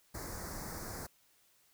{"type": "band-stop noise", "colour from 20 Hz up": "pink", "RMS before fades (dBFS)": -43, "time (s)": [0.14, 1.07], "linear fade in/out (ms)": 10, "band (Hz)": [2000, 4600], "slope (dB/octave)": 48, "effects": ["white hiss -69 dBFS RMS until 1.73 s"]}